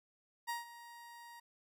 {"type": "tone with ADSR envelope", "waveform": "30% pulse", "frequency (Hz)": 943, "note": "A#5", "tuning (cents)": 20, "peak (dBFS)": -33, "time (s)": [0.47, 1.4], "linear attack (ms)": 25, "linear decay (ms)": 150, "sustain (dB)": -16, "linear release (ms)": 7, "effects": []}